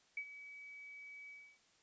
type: tone with ADSR envelope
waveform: sine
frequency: 2280 Hz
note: C#7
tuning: 48 cents sharp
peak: -37 dBFS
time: 0.17-1.59 s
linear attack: 4 ms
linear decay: 68 ms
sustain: -13 dB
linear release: 300 ms
effects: white hiss -71 dBFS RMS until 1.82 s + resampled to 16000 Hz